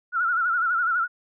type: tone with vibrato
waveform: sine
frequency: 1396.9 Hz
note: F6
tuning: in tune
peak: -20 dBFS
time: 0.12-1.08 s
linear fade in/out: 50 ms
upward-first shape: sine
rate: 12 Hz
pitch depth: 94 cents each way
effects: none